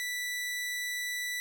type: tone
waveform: sawtooth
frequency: 1972 Hz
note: B6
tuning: 3 cents flat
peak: -29 dBFS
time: 0-1.4 s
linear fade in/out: 0 ms
effects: none